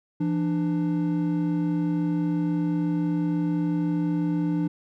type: tone pair together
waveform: triangle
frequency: 169.2 / 297.3 Hz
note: E3 / D4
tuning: +45 / +21 cents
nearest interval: minor seventh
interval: 976 cents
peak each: -23 dBFS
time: 0.2-4.68 s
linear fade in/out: 10 ms
effects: none